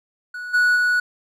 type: tone with level steps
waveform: triangle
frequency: 1469 Hz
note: F#6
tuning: 13 cents flat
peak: -27 / -12 / -14 dBFS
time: 0.34-1 s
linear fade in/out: 5 ms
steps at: 0.53 / 0.75 s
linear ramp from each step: 20 ms
effects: none